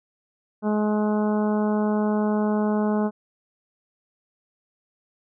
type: harmonic tone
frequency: 211.3 Hz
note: G#3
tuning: 30 cents sharp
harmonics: 1 / 2 / 3 / 4 / 5 / 6 / 7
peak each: -21 / -27 / -30 / -32 / -36 / -40 / -41 dBFS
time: 0.62-3.11 s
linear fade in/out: 50 ms
effects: none